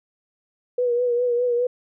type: tone with vibrato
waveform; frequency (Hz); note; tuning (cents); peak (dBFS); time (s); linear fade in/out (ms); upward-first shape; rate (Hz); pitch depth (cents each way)
sine; 486; B4; -28; -18; 0.78-1.67; 5; triangle; 4.9; 49
effects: none